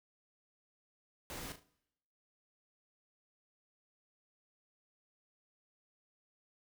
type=noise with echo; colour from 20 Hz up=pink; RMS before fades=-45 dBFS; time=1.3-1.52 s; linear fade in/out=0 ms; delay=37 ms; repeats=3; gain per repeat=-9 dB; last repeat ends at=1.631 s; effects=noise-tail reverb RT60 0.9 s tail -23 dB re dry

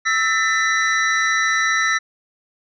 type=tone cluster; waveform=sine; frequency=1319 / 1791 / 2006 / 3937 / 5800 Hz; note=E6 / A6 / B6 / B7 / F#8; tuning=+1 / +30 / +26 / -6 / -35 cents; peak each=-21 / -19 / -21 / -27 / -28 dBFS; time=0.05-1.99 s; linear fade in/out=20 ms; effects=tanh soft clip ceiling -6 dBFS

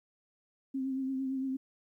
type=tone with vibrato; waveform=sine; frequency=265.3 Hz; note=C4; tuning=24 cents sharp; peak=-31 dBFS; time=0.74-1.57 s; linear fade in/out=10 ms; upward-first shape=triangle; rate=8.8 Hz; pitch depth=38 cents each way; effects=12-bit

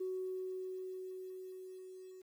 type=tone with level ramp; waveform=sine; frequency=372.8 Hz; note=F#4; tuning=13 cents sharp; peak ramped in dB=-35 to -50 dBFS; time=0-2.22 s; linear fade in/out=10 ms; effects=tanh soft clip ceiling -31 dBFS + 11-bit

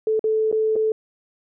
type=tone with dropouts; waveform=sine; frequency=437.1 Hz; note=A4; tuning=11 cents flat; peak=-17 dBFS; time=0.07-0.92 s; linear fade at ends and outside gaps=2 ms; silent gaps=0.194-0.241 / 0.515-0.526 / 0.757-0.762 s; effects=none

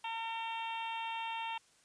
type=harmonic tone; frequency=454.4 Hz; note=A#4; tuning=44 cents flat; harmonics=2 / 3 / 4 / 5 / 6 / 7 / 8; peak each=-38 / -52 / -52 / -50 / -44 / -48 / -52 dBFS; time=0.04-1.58 s; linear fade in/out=5 ms; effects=white hiss -67 dBFS RMS until 1.84 s + resampled to 22050 Hz

